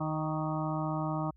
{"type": "harmonic tone with a mistuned harmonic", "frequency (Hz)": 155.56, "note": "D#3", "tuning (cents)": 0, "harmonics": [1, 2, 4, 5, 6, 7, 8], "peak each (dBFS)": [-33, -36, -39, -40, -41, -41, -42], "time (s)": [0, 1.31], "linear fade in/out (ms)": 10, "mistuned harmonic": 7, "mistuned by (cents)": 31, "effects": ["added 60 Hz sine -57 dBFS peak until 1.36 s"]}